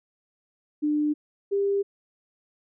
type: tone pair in turn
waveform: sine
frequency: 298.8 / 398.9 Hz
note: D4 / G4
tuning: +30 / +30 cents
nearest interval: perfect fourth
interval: 500 cents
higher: second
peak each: -21 dBFS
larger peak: neither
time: 0.82-1.14 / 1.51-1.83 s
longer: neither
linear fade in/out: 20 ms
effects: none